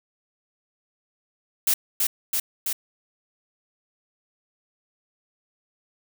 blue noise with echo, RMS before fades -20 dBFS, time 1.67-1.74 s, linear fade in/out 5 ms, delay 330 ms, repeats 3, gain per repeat -2 dB, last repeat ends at 2.73 s, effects none

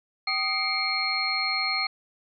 sine tone cluster, 775 / 1241 / 2133 / 2305 / 4270 Hz, G5 / D#6 / C7 / D7 / C8, -20 / -5 / +33 / -33 / +34 cents, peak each -35 / -32 / -30 / -32 / -27 dBFS, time 0.27-1.87 s, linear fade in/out 5 ms, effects none

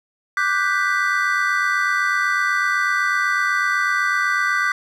triangle chord, G major seventh, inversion second, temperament equal, 1174.7 / 1480 / 1568 / 1975.5 Hz, D6 / F#6 / G6 / B6, 0 / 0 / 0 / 0 cents, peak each -21 dBFS, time 0.37-4.72 s, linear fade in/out 2 ms, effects none

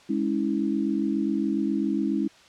sine chord, C# minor, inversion second, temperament equal with one note detuned, 207.7 / 277.2 / 324.5 Hz, G#3 / C#4 / E4, 0 / 0 / -27 cents, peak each -27 dBFS, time 0.09-2.28 s, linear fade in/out 10 ms, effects white hiss -53 dBFS RMS until 2.48 s + low-pass 5000 Hz 12 dB/octave

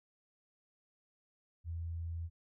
sine tone, 83.6 Hz, E2, 25 cents sharp, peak -37 dBFS, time 1.64-2.3 s, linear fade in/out 50 ms, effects none

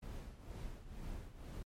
brown noise with tremolo, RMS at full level -44 dBFS, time 0.02-1.63 s, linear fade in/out 10 ms, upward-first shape triangle, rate 2.1 Hz, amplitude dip 75%, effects MP3 64 kbps

